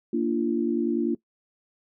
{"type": "chord", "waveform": "sine", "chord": "Bb major", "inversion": "none", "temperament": "equal with one note detuned", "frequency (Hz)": [233.1, 293.7, 343.6], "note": ["Bb3", "D4", "F4"], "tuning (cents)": [0, 0, -28], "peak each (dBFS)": [-26, -27, -26], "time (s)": [0.13, 1.15], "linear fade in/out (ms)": 5, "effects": ["noise-tail reverb RT60 0.1 s tail -20 dB re dry"]}